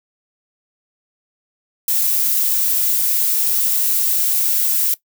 violet noise, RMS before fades -17 dBFS, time 1.88-4.94 s, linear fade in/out 2 ms, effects noise-tail reverb RT60 0.1 s tail -18 dB re dry

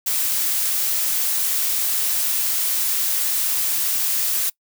blue noise, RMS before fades -21 dBFS, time 0.06-4.5 s, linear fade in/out 10 ms, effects noise-tail reverb RT60 0.1 s tail -24 dB re dry

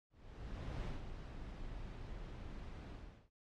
brown noise with ADSR envelope, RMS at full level -41 dBFS, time 0.1-3.3 s, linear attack 770 ms, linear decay 140 ms, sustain -7 dB, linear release 400 ms, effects low-pass 5000 Hz 12 dB/octave + AAC 48 kbps

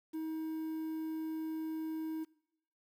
triangle tone with quantisation, 317.5 Hz, D#4, 35 cents sharp, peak -34 dBFS, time 0.13-2.25 s, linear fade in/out 20 ms, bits 10, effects noise-tail reverb RT60 0.8 s tail -22 dB re dry

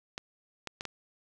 clicks, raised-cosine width 0.2 ms, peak -19 dBFS, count 4, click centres 0.179 / 0.673 / 0.809 / 0.853 s, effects none

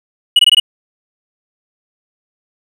triangle tone bursts, 2921 Hz, F#7, 23 cents flat, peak -3 dBFS, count 5, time 0.36-0.6 s, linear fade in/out 5 ms, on 32 ms, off 20 ms, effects none

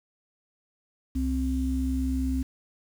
sine tone pair together, 65.41 / 261.6 Hz, C2 / C4, 0 / 0 cents, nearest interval 2 octaves, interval 2400 cents, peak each -27 dBFS, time 1.15-2.43 s, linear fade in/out 10 ms, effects 8-bit

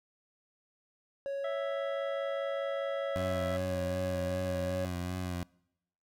triangle tone, 554.4 Hz, C#5, in tune, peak -31 dBFS, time 1.26-4.85 s, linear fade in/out 0 ms
harmonic tone, 659.3 Hz, E5, in tune, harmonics 1 / 2 / 3 / 5, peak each -37 / -43 / -47 / -51 dBFS, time 1.44-3.57 s, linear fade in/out 5 ms
20% pulse tone with vibrato, 90 Hz, F#2, 47 cents flat, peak -29 dBFS, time 3.16-5.43 s, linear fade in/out 0 ms, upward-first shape sine, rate 2.6 Hz, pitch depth 38 cents each way
effects noise-tail reverb RT60 0.8 s tail -25 dB re dry

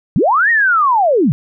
sine linear two-way sweep, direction up then down, 119 to 1898 to 119 Hz, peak -9 dBFS, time 0.16-1.32 s, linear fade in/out 0 ms, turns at 0.5 s, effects none

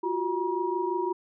sine tone cluster, 349.4 / 375.2 / 955 Hz, F4 / F#4 / A#5, +1 / +24 / +42 cents, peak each -30 dBFS, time 0.03-1.13 s, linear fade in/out 10 ms, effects none

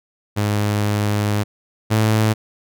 sawtooth tone pair in turn, 104 / 108.84 Hz, G#2 / A2, +3 / -18 cents, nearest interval minor second, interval 79 cents, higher second, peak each -13 / -10 dBFS, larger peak second, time 0.36-1.44 / 1.9-2.34 s, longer first, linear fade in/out 20 ms, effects none

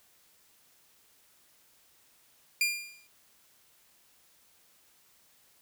sawtooth tone with exponential decay, 2400 Hz, D7, 37 cents sharp, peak -19 dBFS, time 2.61-3.07 s, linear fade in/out 2 ms, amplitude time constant 100 ms, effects white hiss -64 dBFS RMS until 5.61 s

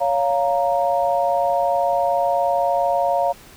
sine chord, Bb minor, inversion first, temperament just, 559.4 / 699.2 / 932.3 Hz, Db5 / F5 / Bb5, +16 / +2 / 0 cents, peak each -21 / -19 / -23 dBFS, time 0-3.33 s, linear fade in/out 20 ms, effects pink hiss -45 dBFS RMS until 3.56 s

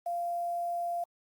sine tone with quantisation, 693 Hz, F5, 14 cents flat, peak -30 dBFS, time 0.06-1.04 s, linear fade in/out 5 ms, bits 9, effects Opus 48 kbps

